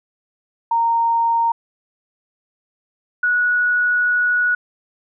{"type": "tone pair in turn", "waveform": "sine", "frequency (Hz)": [925, 1464.1], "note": ["A#5", "F#6"], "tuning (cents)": [-14, -19], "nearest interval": "minor sixth", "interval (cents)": 795, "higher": "second", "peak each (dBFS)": -14, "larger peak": "neither", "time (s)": [[0.71, 1.52], [3.23, 4.55]], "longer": "second", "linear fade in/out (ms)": 5, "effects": []}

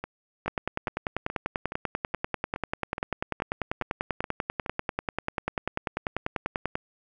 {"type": "two click trains", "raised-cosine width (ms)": 0.5, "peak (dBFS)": [-12, -18], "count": [65, 12], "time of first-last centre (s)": [[0.48, 6.755], [0.04, 4.662]], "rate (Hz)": [10.2, 2.38], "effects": []}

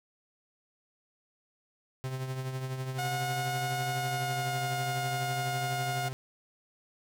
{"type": "tone with tremolo", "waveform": "45% pulse", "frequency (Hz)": 130.81, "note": "C3", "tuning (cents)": 0, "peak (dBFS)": -31, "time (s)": [2.04, 6.13], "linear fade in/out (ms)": 0, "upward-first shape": "triangle", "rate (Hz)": 12, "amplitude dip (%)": 55}
{"type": "tone with pitch glide", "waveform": "sawtooth", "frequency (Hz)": [724, 714.4], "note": ["F#5", "F5"], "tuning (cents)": [-38, 39], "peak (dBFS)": -28, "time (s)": [2.98, 6.09], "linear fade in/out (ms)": 10, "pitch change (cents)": -23, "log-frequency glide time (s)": [3.88, 4.62]}
{"effects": []}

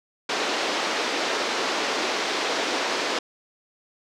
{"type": "band-pass noise", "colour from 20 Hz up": "pink", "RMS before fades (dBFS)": -26, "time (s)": [0.29, 3.19], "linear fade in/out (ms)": 5, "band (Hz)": [310, 5700], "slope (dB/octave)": 24, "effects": []}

